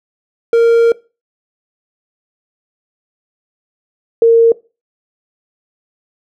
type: tone pair in turn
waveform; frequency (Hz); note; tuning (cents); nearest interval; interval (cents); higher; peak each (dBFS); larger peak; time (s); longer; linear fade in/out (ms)
triangle / sine; 463.8 / 459.8; A#4 / A#4; -9 / -24; unison; 15; first; -4; neither; 0.53-0.92 / 4.22-4.52; first; 2
effects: noise-tail reverb RT60 0.3 s tail -21 dB re dry